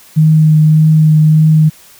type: tone with vibrato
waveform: sine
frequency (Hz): 155.56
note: D#3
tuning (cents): 0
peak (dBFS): -4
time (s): 0.16-1.7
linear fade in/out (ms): 20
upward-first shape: triangle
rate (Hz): 1.7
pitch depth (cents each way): 16
effects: white hiss -41 dBFS RMS until 1.99 s